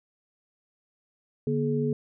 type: tone cluster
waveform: sine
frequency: 144.3 / 238.8 / 423.8 Hz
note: D3 / A#3 / G#4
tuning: -30 / +42 / +35 cents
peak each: -28 dBFS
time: 1.47-1.93 s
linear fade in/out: 2 ms
effects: none